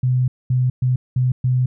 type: tone bursts at uneven times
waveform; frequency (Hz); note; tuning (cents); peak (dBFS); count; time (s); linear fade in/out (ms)
sine; 126.8; B2; +46; -14; 5; 0.03-0.28 / 0.5-0.7 / 0.82-0.96 / 1.16-1.32 / 1.44-1.66; 5
effects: none